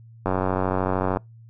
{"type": "click train", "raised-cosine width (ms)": 1, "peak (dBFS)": -9, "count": 86, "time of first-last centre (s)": [0.26, 1.171], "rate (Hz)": 93.3, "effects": ["noise-tail reverb RT60 0.2 s tail -26 dB re dry", "added 114 Hz sine -44 dBFS peak until 1.49 s"]}